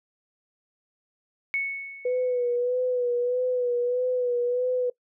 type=tone with exponential decay; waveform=sine; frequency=2211 Hz; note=C#7; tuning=5 cents flat; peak=-22 dBFS; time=1.54-2.56 s; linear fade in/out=0 ms; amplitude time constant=220 ms
type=tone with vibrato; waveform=sine; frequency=493.9 Hz; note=B4; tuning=in tune; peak=-22 dBFS; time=2.05-4.9 s; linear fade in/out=5 ms; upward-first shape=sine; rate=1.6 Hz; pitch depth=39 cents each way
effects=noise-tail reverb RT60 0.1 s tail -22 dB re dry